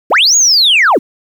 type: linear two-way sweep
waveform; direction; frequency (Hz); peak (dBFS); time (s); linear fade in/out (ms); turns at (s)
sine; up then down; 165.5 to 6860 to 165.5; -4; 0.1-0.99; 20; 0.36
effects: tanh soft clip ceiling -3 dBFS + 7-bit